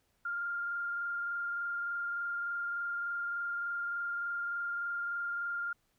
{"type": "tone with frequency modulation", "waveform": "sine", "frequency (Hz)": 1400, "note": "F6", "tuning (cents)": 4, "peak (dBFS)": -33, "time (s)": [0.25, 5.73], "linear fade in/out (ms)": 5, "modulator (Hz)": 23.4, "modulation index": 0.52, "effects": ["pink hiss -75 dBFS RMS until 5.98 s"]}